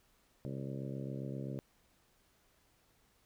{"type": "harmonic tone with a mistuned harmonic", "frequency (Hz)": 67.6, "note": "C#2", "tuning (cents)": -43, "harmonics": [2, 3, 4, 5, 6, 7, 8, 9], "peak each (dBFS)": [-41, -45, -47, -49, -51, -52, -53, -54], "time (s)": [0.45, 1.59], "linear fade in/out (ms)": 0, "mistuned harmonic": 9, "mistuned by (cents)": -53, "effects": ["pink hiss -71 dBFS RMS until 3.25 s"]}